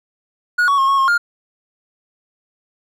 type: tone with pitch steps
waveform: triangle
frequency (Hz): 1450 / 1121 / 1078 / 1100 / 1075 / 1410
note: F#6 / C#6 / C#6 / C#6 / C6 / F6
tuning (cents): -35 / +19 / -49 / -14 / +47 / +16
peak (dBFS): -10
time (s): 0.58-1.18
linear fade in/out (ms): 10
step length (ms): 100
effects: none